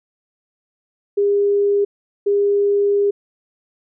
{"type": "tone bursts at uneven times", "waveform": "sine", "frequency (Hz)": 404.8, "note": "G#4", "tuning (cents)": -44, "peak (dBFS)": -13, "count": 2, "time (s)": [[1.17, 1.85], [2.26, 3.11]], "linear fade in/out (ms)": 10, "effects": []}